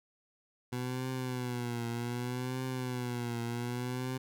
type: tone with vibrato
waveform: 20% pulse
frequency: 123.47 Hz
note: B2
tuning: in tune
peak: -29 dBFS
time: 0.72-4.18 s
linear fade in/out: 10 ms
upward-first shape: triangle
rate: 0.65 Hz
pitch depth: 93 cents each way
effects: none